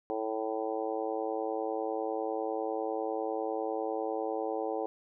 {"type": "harmonic tone", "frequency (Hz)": 110, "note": "A2", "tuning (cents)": 0, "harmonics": [3, 4, 5, 6, 7, 8, 9], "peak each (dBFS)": [-38, -35, -37, -46, -37, -46, -48], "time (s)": [0.1, 4.86], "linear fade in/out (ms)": 0, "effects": []}